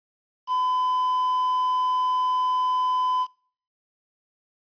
triangle tone with quantisation, 1010 Hz, B5, 39 cents sharp, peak -19 dBFS, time 0.47-3.27 s, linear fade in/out 50 ms, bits 7, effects noise-tail reverb RT60 0.5 s tail -25 dB re dry + resampled to 11025 Hz

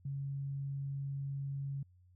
sine tone, 138.59 Hz, C#3, in tune, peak -36 dBFS, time 0.05-1.83 s, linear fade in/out 5 ms, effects added 90 Hz sine -61 dBFS peak until 2.15 s

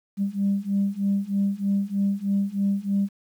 sine beating tone pair, 197.1 / 200.3 Hz, G3 / G3, +10 / +38 cents, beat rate 3.2 Hz, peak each -24 / -23 dBFS, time 0.17-3.09 s, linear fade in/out 50 ms, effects tanh soft clip ceiling -15 dBFS + 9-bit

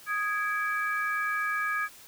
sine tone cluster, 1244 / 1658 / 2315 Hz, D#6 / G#6 / D7, -1 / -3 / -25 cents, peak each -31 / -29 / -36 dBFS, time 0.06-1.89 s, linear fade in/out 50 ms, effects white hiss -51 dBFS RMS until 2.07 s

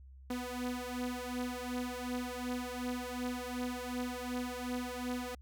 sawtooth beating tone pair, 246.9 / 249.6 Hz, B3 / B3, 0 / +19 cents, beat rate 2.7 Hz, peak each -35 / -36 dBFS, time 0.3-5.35 s, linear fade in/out 5 ms, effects added 66 Hz sine -51 dBFS peak until 5.41 s

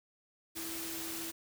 sine tone in noise, 328.9 Hz, E4, 4 cents flat, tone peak -44 dBFS, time 0.55-1.32 s, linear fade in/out 20 ms, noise white, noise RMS -41 dBFS, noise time 0.55-1.32 s, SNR -6 dB, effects none

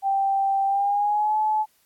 sine tone with pitch glide, 784 to 859.9 Hz, G5 to A5, 0 to -40 cents, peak -19 dBFS, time 0.02-1.66 s, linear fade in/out 50 ms, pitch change +160 cents, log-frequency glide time 0.66-1.37 s, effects white hiss -64 dBFS RMS until 1.85 s + AAC 64 kbps

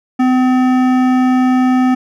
sine tone with hard clipping, 255 Hz, C4, 44 cents flat, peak -11 dBFS, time 0.19-1.95 s, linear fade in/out 10 ms, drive 14 dB, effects none

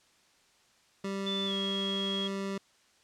25% pulse tone, 196 Hz, G3, in tune, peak -29 dBFS, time 1.04-2.58 s, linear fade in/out 5 ms
sine tone with pitch glide, 3500 to 3304 Hz, A7 to G#7, -10 to -10 cents, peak -32 dBFS, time 1.26-2.28 s, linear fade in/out 10 ms, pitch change -100 cents, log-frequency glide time 1.46-1.53 s
effects white hiss -65 dBFS RMS until 3.03 s + low-pass 7000 Hz 12 dB/octave

